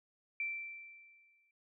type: tone with exponential decay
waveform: sine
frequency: 2342 Hz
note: D7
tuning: 5 cents flat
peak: -33 dBFS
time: 0.4-1.51 s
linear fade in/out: 2 ms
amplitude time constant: 240 ms
effects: none